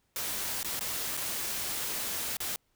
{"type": "noise with dropouts", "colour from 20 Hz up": "white", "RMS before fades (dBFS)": -34, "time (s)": [0.16, 2.56], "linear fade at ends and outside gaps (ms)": 1, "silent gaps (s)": [[0.631, 0.646], [0.793, 0.809], [1.169, 1.173], [2.369, 2.403]], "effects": ["pink hiss -74 dBFS RMS until 2.75 s"]}